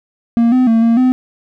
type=tone with pitch steps; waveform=triangle; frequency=232.9 / 254.6 / 226.5 / 230.5 / 254.9 Hz; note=A#3 / C4 / A#3 / A#3 / C4; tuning=-1 / -47 / -50 / -19 / -45 cents; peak=-6 dBFS; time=0.37-1.12 s; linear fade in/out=0 ms; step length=150 ms; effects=none